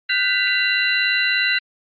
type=tone cluster; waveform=sine; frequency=1450 / 1547 / 1990 / 2768 / 3997 Hz; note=F#6 / G6 / B6 / F7 / B7; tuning=-35 / -23 / +13 / -16 / +20 cents; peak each=-28 / -23 / -21 / -22 / -23 dBFS; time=0.09-1.59 s; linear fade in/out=10 ms; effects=Opus 32 kbps